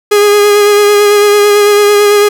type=tone with vibrato; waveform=45% pulse; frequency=412.3 Hz; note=G#4; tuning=13 cents flat; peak=-4 dBFS; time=0.11-2.29 s; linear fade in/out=10 ms; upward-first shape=sine; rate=9 Hz; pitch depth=20 cents each way; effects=none